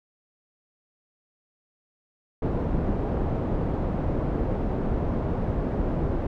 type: low-pass noise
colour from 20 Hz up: pink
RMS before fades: -26 dBFS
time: 2.42-6.27 s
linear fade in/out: 5 ms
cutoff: 590 Hz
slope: 12 dB/octave
effects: none